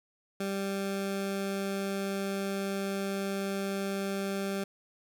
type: tone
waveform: 20% pulse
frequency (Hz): 196.3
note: G3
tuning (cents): +3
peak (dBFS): -26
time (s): 0.4-4.64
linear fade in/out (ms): 5
effects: none